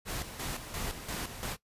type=noise with tremolo; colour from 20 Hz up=pink; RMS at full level=-36 dBFS; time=0.05-1.57 s; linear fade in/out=50 ms; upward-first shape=square; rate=2.9 Hz; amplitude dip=60%; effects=noise-tail reverb RT60 0.1 s tail -18 dB re dry + resampled to 32000 Hz